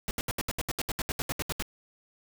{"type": "noise bursts", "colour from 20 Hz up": "pink", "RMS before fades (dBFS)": -31, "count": 16, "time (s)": [0.08, 1.624], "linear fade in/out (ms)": 0, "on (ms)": 29, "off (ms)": 72, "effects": []}